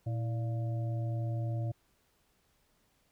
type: harmonic tone with a mistuned harmonic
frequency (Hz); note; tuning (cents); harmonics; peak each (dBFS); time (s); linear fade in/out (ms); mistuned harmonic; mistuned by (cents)
116.2; A#2; -5; 1 / 3 / 5 / 6; -31 / -46 / -46 / -49; 0.06-1.72; 10; 3; -120
effects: pink hiss -72 dBFS RMS until 3.11 s